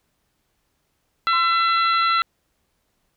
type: harmonic tone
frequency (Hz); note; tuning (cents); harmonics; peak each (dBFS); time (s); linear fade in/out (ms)
672; E5; +33; 2 / 3 / 4 / 5 / 6; -17 / -27 / -29 / -32 / -27; 1.27-2.22; 0
type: tone with exponential decay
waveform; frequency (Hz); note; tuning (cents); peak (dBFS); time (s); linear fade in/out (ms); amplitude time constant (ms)
sine; 1038; C6; -14; -25; 1.33-1.89; 1; 120
effects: pink hiss -70 dBFS RMS until 3.16 s